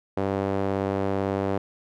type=tone with band-pass filter; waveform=sawtooth; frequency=97.9 Hz; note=G2; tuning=2 cents flat; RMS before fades=-26 dBFS; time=0.17-1.58 s; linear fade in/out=5 ms; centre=510 Hz; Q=1.1; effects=none